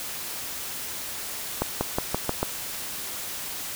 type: accelerating click train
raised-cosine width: 1 ms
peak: -9 dBFS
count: 6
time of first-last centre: 1.62-2.43 s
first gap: 190 ms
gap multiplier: 0.92
effects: white hiss -34 dBFS RMS until 3.75 s